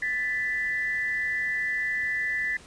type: tone pair together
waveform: sine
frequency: 1754 / 1987.8 Hz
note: A6 / B6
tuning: -6 / +11 cents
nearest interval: major second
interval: 217 cents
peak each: -28 dBFS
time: 0.02-2.57 s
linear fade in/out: 5 ms
effects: pink hiss -50 dBFS RMS until 2.66 s + resampled to 22050 Hz